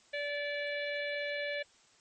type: harmonic tone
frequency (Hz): 579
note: D5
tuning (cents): -25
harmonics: 1 / 3 / 4 / 5 / 6 / 7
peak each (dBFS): -36 / -39 / -40 / -48 / -47 / -49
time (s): 0.13-1.63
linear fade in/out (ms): 10
effects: white hiss -64 dBFS RMS until 2 s + MP3 32 kbps